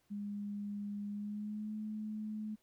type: tone with pitch glide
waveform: sine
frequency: 204.4 to 214.3 Hz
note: G#3 to A3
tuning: -27 to -45 cents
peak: -38 dBFS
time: 0.1-2.56 s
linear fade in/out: 20 ms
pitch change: +82 cents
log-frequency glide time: 1.08-1.74 s
effects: pink hiss -75 dBFS RMS until 2.62 s